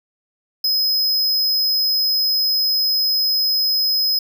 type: tone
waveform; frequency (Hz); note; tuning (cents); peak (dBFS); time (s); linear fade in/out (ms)
square; 5080; D#8; +35; -16; 0.64-4.19; 5
effects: none